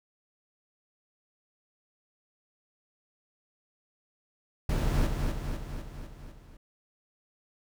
brown noise with echo, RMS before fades -27 dBFS, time 4.69-5.07 s, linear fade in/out 5 ms, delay 250 ms, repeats 6, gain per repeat -4 dB, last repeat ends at 6.57 s, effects none

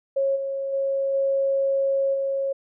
sine tone with level steps, 546 Hz, C#5, 26 cents flat, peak -19 / -25 / -21 / -19 / -22 dBFS, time 0.16-2.53 s, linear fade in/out 10 ms, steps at 0.35 / 0.72 / 1.13 / 2.13 s, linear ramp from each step 20 ms, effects none

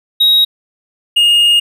triangle tone pair in turn, 3800 / 2847 Hz, A#7 / F7, +33 / +33 cents, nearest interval perfect fourth, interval 500 cents, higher first, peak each -5 dBFS, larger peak neither, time 0.2-0.45 / 1.16-1.6 s, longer second, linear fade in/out 10 ms, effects none

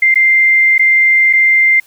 sine tone with dropouts, 2093 Hz, C7, in tune, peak -6 dBFS, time 0.02-1.8 s, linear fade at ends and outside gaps 5 ms, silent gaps 0.143-0.156 / 0.781-0.793 / 1.329-1.333 s, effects white hiss -48 dBFS RMS until 1.86 s

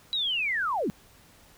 sine linear sweep, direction down, 3946 to 159.9 Hz, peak -25 dBFS, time 0.13-0.9 s, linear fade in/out 0 ms, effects pink hiss -56 dBFS RMS until 1.57 s

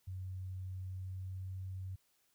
sine tone with pitch glide, 93.2 to 94.01 Hz, F#2 to F#2, +13 to +28 cents, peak -40 dBFS, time 0.07-1.96 s, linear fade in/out 10 ms, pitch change +15 cents, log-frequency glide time 0.72-1.6 s, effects white hiss -75 dBFS RMS until 2.34 s

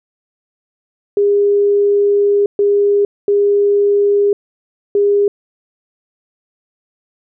sine tone bursts at uneven times, 406.2 Hz, G#4, 38 cents flat, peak -9 dBFS, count 4, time 1.17-2.46 / 2.59-3.05 / 3.28-4.33 / 4.95-5.28 s, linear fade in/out 2 ms, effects none

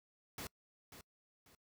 pink noise with echo, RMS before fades -45 dBFS, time 0.38-0.47 s, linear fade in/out 2 ms, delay 540 ms, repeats 2, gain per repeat -10 dB, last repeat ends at 1.55 s, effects noise-tail reverb RT60 0.1 s tail -25 dB re dry + high-pass 60 Hz 12 dB/octave

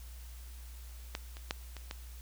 clicks, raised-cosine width 0.2 ms, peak -18 / -30 / -15 / -28 / -22 dBFS, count 5, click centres 1.151 / 1.369 / 1.509 / 1.767 / 1.911 s, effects added 60 Hz sine -45 dBFS peak until 2.21 s + white hiss -57 dBFS RMS until 2.21 s

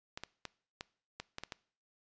clicks, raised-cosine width 0.2 ms, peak -23 dBFS, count 8, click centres 0.175 / 0.236 / 0.453 / 0.809 / 1.2 / 1.384 / 1.436 / 1.522 s, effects noise-tail reverb RT60 0.5 s tail -22 dB re dry + resampled to 16000 Hz

